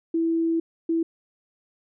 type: tone bursts at uneven times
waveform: sine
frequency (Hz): 329.6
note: E4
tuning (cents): 0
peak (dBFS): -20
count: 2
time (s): 0.14-0.6 / 0.89-1.03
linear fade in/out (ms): 5
effects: none